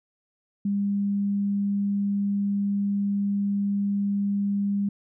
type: tone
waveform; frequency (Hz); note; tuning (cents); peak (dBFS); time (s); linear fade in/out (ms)
sine; 201; G3; +44; -22; 0.65-4.89; 5
effects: none